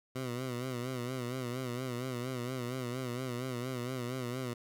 15% pulse tone with vibrato, 125.5 Hz, B2, 28 cents sharp, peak -29 dBFS, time 0.15-4.54 s, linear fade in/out 10 ms, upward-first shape sine, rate 4.3 Hz, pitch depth 81 cents each way, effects none

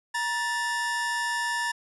45% pulse tone pair together, 946.4 / 1760 Hz, A#5 / A6, +26 / 0 cents, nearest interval major seventh, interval 1074 cents, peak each -30 / -28 dBFS, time 0.14-1.72 s, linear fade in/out 10 ms, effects resampled to 24000 Hz

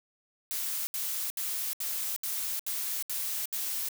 blue noise bursts, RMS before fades -33 dBFS, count 8, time 0.51-3.887 s, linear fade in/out 0 ms, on 360 ms, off 71 ms, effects none

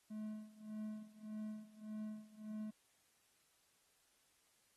triangle tone with tremolo, 214.6 Hz, A3, 43 cents flat, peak -40 dBFS, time 0.1-2.71 s, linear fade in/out 10 ms, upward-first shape sine, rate 1.7 Hz, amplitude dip 90%, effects white hiss -75 dBFS RMS until 4.76 s + AAC 32 kbps

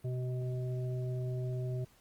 harmonic tone, 126.3 Hz, B2, 39 cents sharp, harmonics 1 / 3 / 5, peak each -33 / -43 / -47 dBFS, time 0.04-1.85 s, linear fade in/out 10 ms, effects pink hiss -65 dBFS RMS until 2 s + Opus 32 kbps

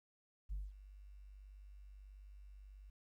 sine tone with ADSR envelope, 49.22 Hz, G1, 8 cents sharp, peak -36 dBFS, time 0.49-2.9 s, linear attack 30 ms, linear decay 200 ms, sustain -17 dB, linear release 5 ms, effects tanh soft clip ceiling -37 dBFS + 13-bit

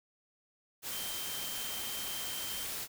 sine tone in noise, 3136 Hz, G7, in tune, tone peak -43 dBFS, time 0.9-2.67 s, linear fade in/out 50 ms, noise white, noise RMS -39 dBFS, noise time 0.82-2.88 s, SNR -7 dB, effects none

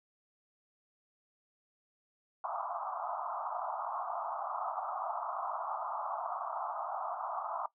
pink band-pass noise, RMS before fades -38 dBFS, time 2.44-7.66 s, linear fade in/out 2 ms, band 650 to 1300 Hz, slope 96 dB/octave, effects noise-tail reverb RT60 0.1 s tail -18 dB re dry

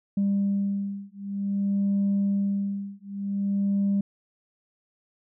sine beating tone pair, 198.9 / 199.43 Hz, G3 / G3, +25 / +30 cents, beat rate 0.53 Hz, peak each -25 dBFS, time 0.17-4.01 s, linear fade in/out 5 ms, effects tanh soft clip ceiling -18 dBFS

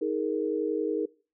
sine chord, D# suspended fourth, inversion none, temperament equal with one note detuned, 315.3 / 415.3 / 466.2 Hz, D#4 / G#4 / A#4, +23 / 0 / 0 cents, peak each -30 dBFS, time 0.01-1.06 s, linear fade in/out 10 ms, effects noise-tail reverb RT60 0.4 s tail -23 dB re dry

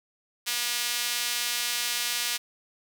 sawtooth tone with high-pass filter, 240.5 Hz, B3, 46 cents flat, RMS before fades -29 dBFS, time 0.46-2.38 s, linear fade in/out 20 ms, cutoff 3000 Hz, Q 0.8, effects none

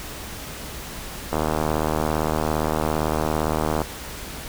click train, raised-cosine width 1 ms, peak -8 dBFS, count 194, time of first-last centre 1.33-3.817 s, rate 77.6 Hz, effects added 60 Hz sine -41 dBFS peak until 4.48 s + pink hiss -35 dBFS RMS until 4.48 s

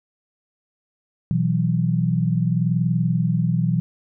sine chord, B suspended fourth, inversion none, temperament just, 123.47 / 164.63 / 185.21 Hz, B2 / E3 / F#3, 0 / -2 / +2 cents, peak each -22 / -20 / -24 dBFS, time 1.31-3.8 s, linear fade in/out 0 ms, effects none

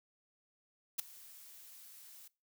blue noise with ADSR envelope, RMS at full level -32 dBFS, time 0.98-2.28 s, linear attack 15 ms, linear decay 6 ms, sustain -23 dB, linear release 6 ms, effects noise-tail reverb RT60 0.3 s tail -22 dB re dry

